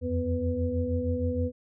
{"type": "tone cluster", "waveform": "sine", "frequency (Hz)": [83, 89.4, 248.7, 496.6], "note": ["E2", "F2", "B3", "B4"], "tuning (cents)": [12, 41, 12, 9], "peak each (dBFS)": -31, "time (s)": [0.01, 1.52], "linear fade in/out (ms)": 50, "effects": []}